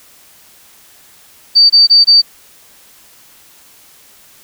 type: tone bursts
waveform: sine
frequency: 4613 Hz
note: D8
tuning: 32 cents flat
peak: -3 dBFS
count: 4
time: 1.55-2.219 s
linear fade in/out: 20 ms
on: 150 ms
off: 23 ms
effects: white hiss -44 dBFS RMS until 4.43 s